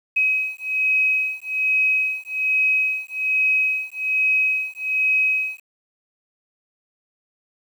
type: beating tone pair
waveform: sine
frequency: 2539 / 2540.2 Hz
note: D#7 / D#7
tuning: +34 / +35 cents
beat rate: 1.2 Hz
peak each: -21 dBFS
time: 0.16-5.6 s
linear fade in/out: 10 ms
effects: 8-bit